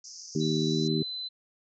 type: band-pass noise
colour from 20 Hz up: pink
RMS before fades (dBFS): -45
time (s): 0.04-0.88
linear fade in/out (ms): 5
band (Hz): 4900 to 6600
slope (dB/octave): 96
type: harmonic tone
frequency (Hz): 77.9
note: D#2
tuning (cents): +3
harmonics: 2 / 3 / 4 / 5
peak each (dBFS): -29 / -30 / -31 / -31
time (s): 0.35-1.03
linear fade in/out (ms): 5
type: tone with pitch glide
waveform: sine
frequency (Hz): 3951 to 4029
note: B7 to B7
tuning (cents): 0 to +34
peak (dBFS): -33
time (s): 0.4-1.29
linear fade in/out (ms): 20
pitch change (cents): +34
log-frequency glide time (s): 0.7-0.88
effects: none